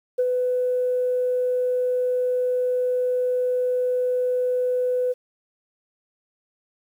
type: tone with ADSR envelope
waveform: sine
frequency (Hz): 500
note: B4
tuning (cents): +21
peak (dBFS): -15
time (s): 0.18-5.14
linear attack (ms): 15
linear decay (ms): 42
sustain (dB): -4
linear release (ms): 28
effects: tanh soft clip ceiling -13 dBFS + 9-bit